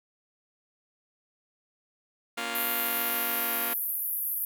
5% pulse chord, Bb minor, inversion none, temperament just, 233.1 / 279.7 / 349.6 Hz, Bb3 / Db4 / F4, 0 / +16 / +2 cents, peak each -24 / -27 / -26 dBFS, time 2.37-3.74 s, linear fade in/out 10 ms
white band-pass noise, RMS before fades -31 dBFS, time 2.55-4.45 s, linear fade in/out 2 ms, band 11000 to 15000 Hz, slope 96 dB/octave
effects none

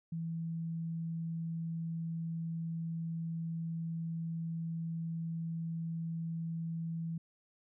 sine tone, 164.81 Hz, E3, in tune, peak -35 dBFS, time 0.12-7.18 s, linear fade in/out 5 ms, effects none

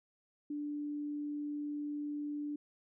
sine tone, 293.7 Hz, D4, in tune, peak -36 dBFS, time 0.5-2.56 s, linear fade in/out 5 ms, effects none

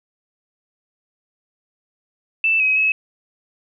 sine tone with pitch steps, 2649 / 2540 / 2576 Hz, E7 / D#7 / E7, +8 / +35 / -41 cents, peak -14 dBFS, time 2.44-2.92 s, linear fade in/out 2 ms, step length 160 ms, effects none

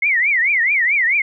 sine tone with vibrato, 2095 Hz, C7, 2 cents sharp, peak -13 dBFS, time 0.02-1.22 s, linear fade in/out 5 ms, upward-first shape triangle, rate 4.6 Hz, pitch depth 270 cents each way, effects none

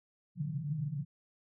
pink band-pass noise, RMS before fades -36 dBFS, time 0.35-1.05 s, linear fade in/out 50 ms, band 130 to 170 Hz, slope 96 dB/octave, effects none

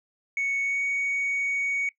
sine tone with pitch glide, 2219 to 2237 Hz, C#7 to C#7, +1 to +15 cents, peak -22 dBFS, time 0.37-1.89 s, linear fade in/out 2 ms, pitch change +14 cents, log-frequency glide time 0.62-0.82 s, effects noise-tail reverb RT60 0.1 s tail -20 dB re dry + tanh soft clip ceiling -22 dBFS

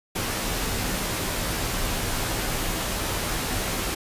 pink noise with comb filter, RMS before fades -27 dBFS, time 0.15-3.95 s, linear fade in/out 10 ms, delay 14 ms, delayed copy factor -0.5, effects resampled to 32000 Hz

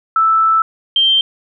sine tone pair in turn, 1318.5 / 3148 Hz, E6 / G7, 0 / +7 cents, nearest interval octave + minor third, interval 1507 cents, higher second, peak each -9 dBFS, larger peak neither, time 0.16-0.62 / 0.96-1.21 s, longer first, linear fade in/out 2 ms, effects none

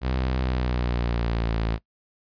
sawtooth tone with pitch glide, 64 to 55.72 Hz, C2 to A1, -38 to +23 cents, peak -19 dBFS, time 0.01-1.79 s, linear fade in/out 50 ms, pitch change -239 cents, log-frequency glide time 0.39-1.59 s, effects noise-tail reverb RT60 0.1 s tail -20 dB re dry + resampled to 11025 Hz

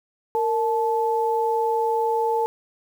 sine tone pair together, 460.5 / 870 Hz, A#4 / A5, -21 / -20 cents, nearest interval major seventh, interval 1101 cents, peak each -22 dBFS, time 0.35-2.46 s, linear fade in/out 0 ms, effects 8-bit

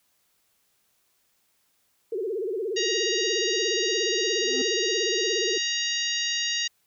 sine tone with vibrato, 410 Hz, G#4, 22 cents flat, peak -26 dBFS, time 2.12-5.58 s, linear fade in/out 5 ms, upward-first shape sine, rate 17 Hz, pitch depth 220 cents each way
harmonic tone, 943 Hz, A#5, 20 cents sharp, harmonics 2 / 3 / 4 / 5 / 6 / 7, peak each -32 / -30 / -31 / -32 / -35 / -33 dBFS, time 2.76-6.68 s, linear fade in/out 10 ms
triangle tone with exponential growth, 261.6 Hz, C4, in tune, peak -24 dBFS, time 4.33-4.62 s, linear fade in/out 5 ms, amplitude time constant 61 ms
effects white hiss -69 dBFS RMS until 6.86 s

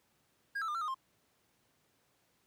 triangle tone with pitch steps, 1625 / 1319 / 1204 / 1353 / 1235 / 1058 Hz, G#6 / E6 / D6 / E6 / D#6 / C6, -38 / +1 / +43 / +45 / -13 / +19 cents, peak -32 dBFS, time 0.55-0.946 s, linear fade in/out 10 ms, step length 66 ms, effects pink hiss -73 dBFS RMS until 2.46 s + high-pass 100 Hz 12 dB/octave

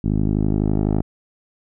10% pulse tone with low-pass filter sweep, 51.91 Hz, G#1, in tune, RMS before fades -19 dBFS, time 0.04-1.02 s, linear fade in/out 5 ms, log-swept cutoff 250 to 560 Hz, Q 1.1, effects none

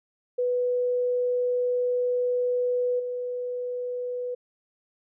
sine tone with level steps, 493.9 Hz, B4, in tune, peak -22 / -28 dBFS, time 0.38-4.35 s, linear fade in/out 10 ms, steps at 2.99 s, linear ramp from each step 10 ms, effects none

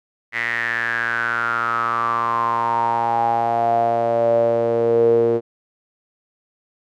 sawtooth tone with band-pass filter sweep, 116.54 Hz, A#2, in tune, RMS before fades -19 dBFS, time 0.32-5.41 s, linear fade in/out 50 ms, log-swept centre 2000 to 420 Hz, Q 9.4, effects none

